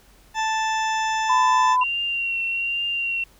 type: harmonic tone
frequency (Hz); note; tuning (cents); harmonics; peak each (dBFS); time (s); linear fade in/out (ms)
880; A5; 0; 1 / 2 / 3 / 4 / 6 / 7 / 8; -22 / -28 / -32 / -34 / -38 / -39 / -40; 0.34-1.77; 50
type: tone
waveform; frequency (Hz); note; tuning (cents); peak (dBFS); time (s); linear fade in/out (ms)
sine; 1005; B5; +30; -16; 1.29-1.84; 10
type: tone with vibrato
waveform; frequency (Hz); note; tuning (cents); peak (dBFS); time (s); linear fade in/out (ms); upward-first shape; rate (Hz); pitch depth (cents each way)
sine; 2756; F7; -24; -22; 1.81-3.24; 5; triangle; 1.2; 29
effects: added 45 Hz sine -55 dBFS peak until 3.39 s + pink hiss -55 dBFS RMS until 3.39 s